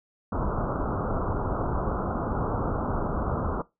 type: low-pass noise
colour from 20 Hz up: pink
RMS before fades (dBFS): -28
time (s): 0.32-3.62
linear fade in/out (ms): 5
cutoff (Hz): 1400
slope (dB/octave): 96
effects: noise-tail reverb RT60 0.2 s tail -19 dB re dry